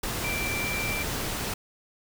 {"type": "tone in noise", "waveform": "sine", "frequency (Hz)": 2349, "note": "D7", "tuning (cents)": 0, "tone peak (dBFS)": -30, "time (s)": [0.24, 1.03], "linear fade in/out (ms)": 5, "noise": "pink", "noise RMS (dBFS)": -31, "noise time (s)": [0.03, 1.54], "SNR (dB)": -2, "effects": []}